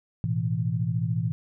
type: chord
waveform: sine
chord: A suspended second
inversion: none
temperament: just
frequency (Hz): 110 / 123.75 / 165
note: A2 / B2 / E3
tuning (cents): 0 / +4 / +2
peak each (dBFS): -28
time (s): 0.24-1.32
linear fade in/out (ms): 0
effects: none